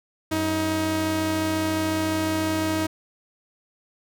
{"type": "tone pair together", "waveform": "sawtooth", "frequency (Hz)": [94.1, 316.5], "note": ["F#2", "D#4"], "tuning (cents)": [30, 30], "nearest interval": "octave + major sixth", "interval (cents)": 2100, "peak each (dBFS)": [-26, -19], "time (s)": [0.31, 2.87], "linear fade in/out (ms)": 10, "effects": []}